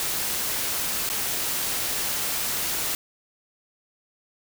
white noise with dropouts, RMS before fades -27 dBFS, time 0-2.95 s, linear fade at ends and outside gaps 1 ms, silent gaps 1.091-1.099 s, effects none

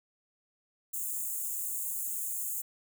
white high-pass noise, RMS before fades -35 dBFS, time 0.93-2.62 s, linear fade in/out 10 ms, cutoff 6700 Hz, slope 96 dB/octave, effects none

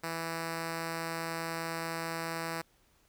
5% pulse tone, 164.81 Hz, E3, in tune, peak -23 dBFS, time 0.03-2.62 s, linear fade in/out 10 ms, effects pink hiss -68 dBFS RMS until 3.08 s

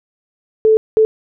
sine tone bursts at uneven times, 437.8 Hz, A4, 9 cents flat, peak -7 dBFS, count 2, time 0.65-0.77 / 0.97-1.05 s, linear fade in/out 0 ms, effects none

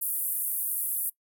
pink band-pass noise, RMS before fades -30 dBFS, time 0.01-1.1 s, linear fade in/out 10 ms, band 10000 to 16000 Hz, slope 48 dB/octave, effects noise-tail reverb RT60 0.1 s tail -21 dB re dry

